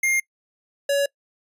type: tone pair in turn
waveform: square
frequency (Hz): 2120 / 563.6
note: C7 / C#5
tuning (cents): +22 / +29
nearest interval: octave + major seventh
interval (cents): 2293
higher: first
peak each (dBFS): -19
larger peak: neither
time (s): 0.03-0.2 / 0.89-1.06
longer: neither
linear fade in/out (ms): 5
effects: noise-tail reverb RT60 0.1 s tail -24 dB re dry + resampled to 32000 Hz